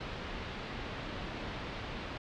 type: low-pass noise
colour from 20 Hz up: pink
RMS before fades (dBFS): -41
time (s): 0-2.18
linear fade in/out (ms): 10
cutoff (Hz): 3900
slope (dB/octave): 24
effects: none